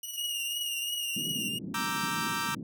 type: tone with tremolo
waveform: 10% pulse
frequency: 2927 Hz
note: F#7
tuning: 19 cents flat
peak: -27 dBFS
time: 0.03-1.49 s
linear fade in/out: 5 ms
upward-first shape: square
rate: 19 Hz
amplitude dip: 40%
type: tone with vibrato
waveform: 45% pulse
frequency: 2838 Hz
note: F7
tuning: 27 cents sharp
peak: -32 dBFS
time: 0.17-1.59 s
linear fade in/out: 10 ms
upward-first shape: triangle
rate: 2.9 Hz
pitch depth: 49 cents each way
type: band-pass noise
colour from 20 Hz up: pink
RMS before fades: -39 dBFS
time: 1.16-2.63 s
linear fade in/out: 2 ms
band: 160 to 290 Hz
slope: 24 dB/octave
type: chord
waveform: sawtooth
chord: E half-diminished seventh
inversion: second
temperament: equal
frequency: 932.3 / 1174.7 / 1318.5 / 1568 Hz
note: Bb5 / D6 / E6 / G6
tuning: 0 / 0 / 0 / 0 cents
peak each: -32 dBFS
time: 1.74-2.55 s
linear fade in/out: 5 ms
effects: none